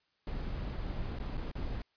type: noise with dropouts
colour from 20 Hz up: brown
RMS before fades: -37 dBFS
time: 0.27-1.82 s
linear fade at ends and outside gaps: 2 ms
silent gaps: 1.188-1.198 / 1.371-1.376 / 1.516-1.553 s
effects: white hiss -75 dBFS RMS until 1.96 s + resampled to 11025 Hz